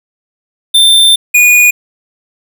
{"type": "tone pair in turn", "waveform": "square", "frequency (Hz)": [3572, 2454], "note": ["A7", "D#7"], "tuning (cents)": [25, -25], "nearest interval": "tritone", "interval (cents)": 650, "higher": "first", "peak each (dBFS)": -4, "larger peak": "neither", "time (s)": [[0.74, 1.16], [1.34, 1.71]], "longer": "first", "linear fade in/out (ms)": 10, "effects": []}